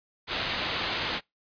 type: low-pass noise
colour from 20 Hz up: white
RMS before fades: -31 dBFS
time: 0.27-1.21 s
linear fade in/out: 50 ms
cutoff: 4400 Hz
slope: 48 dB/octave
effects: noise-tail reverb RT60 0.2 s tail -26 dB re dry + resampled to 11025 Hz